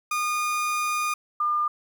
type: tone pair in turn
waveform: 30% pulse / sine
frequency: 1221 / 1204.2 Hz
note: D#6 / D6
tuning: -33 / +43 cents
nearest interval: unison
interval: 24 cents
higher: first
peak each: -21 dBFS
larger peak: neither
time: 0.11-1.14 / 1.4-1.68 s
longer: first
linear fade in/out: 5 ms
effects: 10-bit